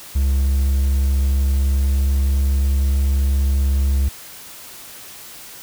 triangle tone with pitch glide, 67.9 to 68.37 Hz, C#2 to C#2, -35 to -23 cents, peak -12 dBFS, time 0.15-4.09 s, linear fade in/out 10 ms, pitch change +12 cents, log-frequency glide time 1.03-2.88 s, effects white hiss -38 dBFS RMS until 5.62 s

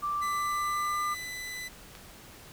sine tone with pitch glide, 1174.7 to 1198.7 Hz, D6 to D6, 0 to +35 cents, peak -28 dBFS, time 0.02-1.15 s, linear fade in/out 20 ms, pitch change +35 cents, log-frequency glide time 0.32-1.01 s
sawtooth tone, 2001 Hz, B6, 22 cents sharp, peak -33 dBFS, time 0.21-1.69 s, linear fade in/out 20 ms
click, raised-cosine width 0.2 ms, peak -28 dBFS, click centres 1.952 s
effects pink hiss -50 dBFS RMS until 2.52 s

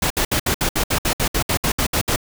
pink noise bursts, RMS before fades -19 dBFS, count 15, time 0.02-2.161 s, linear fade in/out 5 ms, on 83 ms, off 64 ms, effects none

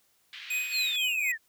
pink band-pass noise, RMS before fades -43 dBFS, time 0.33-0.96 s, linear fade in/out 0 ms, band 2100 to 3600 Hz, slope 24 dB/octave
square tone with tremolo, 2500 Hz, D#7, 8 cents sharp, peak -27 dBFS, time 0.5-1.32 s, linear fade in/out 5 ms, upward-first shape triangle, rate 4.1 Hz, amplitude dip 65%
sine linear sweep, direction down, 4443 to 1700 Hz, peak -28 dBFS, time 0.71-1.38 s, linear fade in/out 50 ms
effects white hiss -68 dBFS RMS until 1.48 s

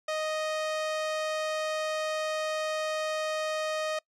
sawtooth tone, 622.3 Hz, D#5, in tune, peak -25 dBFS, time 0.08-3.99 s, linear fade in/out 5 ms, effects noise-tail reverb RT60 0.1 s tail -24 dB re dry + low-pass 7000 Hz 12 dB/octave

